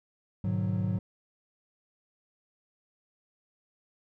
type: chord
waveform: triangle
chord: G# half-diminished seventh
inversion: none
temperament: equal with one note detuned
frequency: 103.83 / 123.47 / 150.7 / 185 Hz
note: G#2 / B2 / D3 / F#3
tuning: 0 / 0 / +45 / 0 cents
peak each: -28 / -34 / -34 / -29 dBFS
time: 0.44-0.99 s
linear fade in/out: 5 ms
effects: none